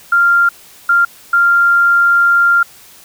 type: tone bursts at uneven times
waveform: sine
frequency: 1392 Hz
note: F6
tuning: 6 cents flat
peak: -7 dBFS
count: 3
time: 0.12-0.49 / 0.89-1.05 / 1.33-2.63 s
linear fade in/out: 5 ms
effects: white hiss -41 dBFS RMS until 3.04 s